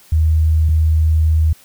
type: tone pair in turn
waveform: sine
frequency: 79 / 79 Hz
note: D#2 / D#2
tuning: +27 / +27 cents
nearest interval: unison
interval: 0 cents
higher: neither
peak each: -10 dBFS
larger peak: neither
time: 0.12-0.69 / 0.69-1.53 s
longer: second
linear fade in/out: 5 ms
effects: white hiss -47 dBFS RMS until 1.64 s